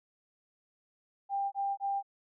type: tone bursts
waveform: sine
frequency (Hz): 794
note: G5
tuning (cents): +22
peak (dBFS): -29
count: 3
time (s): 1.29-2.028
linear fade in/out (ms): 50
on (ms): 230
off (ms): 24
effects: none